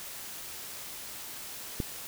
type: click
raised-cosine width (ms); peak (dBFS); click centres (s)
3; -17; 1.802
effects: white hiss -42 dBFS RMS until 2.07 s